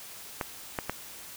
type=clicks; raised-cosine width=0.5 ms; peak=-14 dBFS; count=3; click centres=0.412 / 0.788 / 0.896 s; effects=white hiss -45 dBFS RMS until 1.36 s